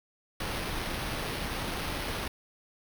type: noise with sample-and-hold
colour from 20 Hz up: pink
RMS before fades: -34 dBFS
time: 0.4-2.28 s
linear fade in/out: 5 ms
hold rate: 7350 Hz
effects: none